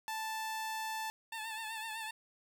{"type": "tone", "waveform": "sawtooth", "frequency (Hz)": 880, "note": "A5", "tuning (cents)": 0, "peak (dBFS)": -33, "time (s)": [0.08, 1.1], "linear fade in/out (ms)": 0}
{"type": "tone with vibrato", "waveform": "15% pulse", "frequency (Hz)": 885, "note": "A5", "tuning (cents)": 10, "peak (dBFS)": -33, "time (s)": [1.32, 2.11], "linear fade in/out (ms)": 5, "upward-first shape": "triangle", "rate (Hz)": 7.9, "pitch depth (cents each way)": 58}
{"effects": []}